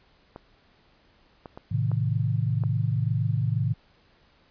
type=clicks; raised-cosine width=1 ms; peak=-25 dBFS; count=5; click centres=0.361 / 1.458 / 1.575 / 1.916 / 2.637 s
type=chord; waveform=sine; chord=A diminished; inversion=none; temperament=just; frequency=110 / 132 / 158.4 Hz; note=A2 / C3 / Eb3; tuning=0 / +16 / +31 cents; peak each=-25 / -27 / -29 dBFS; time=1.71-3.74 s; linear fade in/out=10 ms
effects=pink hiss -61 dBFS RMS until 4.5 s + resampled to 11025 Hz